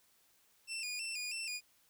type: tone with vibrato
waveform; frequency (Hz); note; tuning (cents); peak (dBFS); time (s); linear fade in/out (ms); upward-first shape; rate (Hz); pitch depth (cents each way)
20% pulse; 2564; E7; -49; -33; 0.67-1.61; 50; square; 3.1; 80
effects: white hiss -70 dBFS RMS until 1.89 s